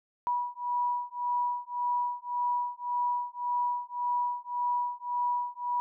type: beating tone pair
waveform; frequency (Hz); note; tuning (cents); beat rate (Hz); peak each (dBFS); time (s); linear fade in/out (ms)
sine; 973 / 974.8; B5 / B5; -26 / -23; 1.8; -31; 0.27-5.8; 0
effects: none